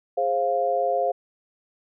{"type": "chord", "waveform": "sine", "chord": "F minor", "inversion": "first", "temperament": "equal with one note detuned", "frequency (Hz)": [415.3, 530.6, 698.5], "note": ["Ab4", "C5", "F5"], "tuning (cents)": [0, 24, 0], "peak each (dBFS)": [-29, -24, -23], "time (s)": [0.17, 1.12], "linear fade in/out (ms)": 10, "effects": []}